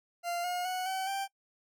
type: tone with pitch steps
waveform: 40% pulse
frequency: 694 / 715.6 / 737.8 / 760.8 / 784.4 Hz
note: F5 / F5 / F#5 / F#5 / G5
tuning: -11 / +42 / -5 / +48 / +1 cents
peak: -31 dBFS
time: 0.23-1.28 s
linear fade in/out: 50 ms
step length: 210 ms
effects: noise-tail reverb RT60 0.1 s tail -22 dB re dry